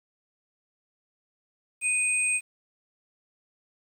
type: tone pair together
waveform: sine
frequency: 2489 / 8416 Hz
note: D#7 / C9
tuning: 0 / +9 cents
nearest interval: octave + major sixth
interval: 2109 cents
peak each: -25 / -26 dBFS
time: 1.81-2.41 s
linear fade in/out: 50 ms
effects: 9-bit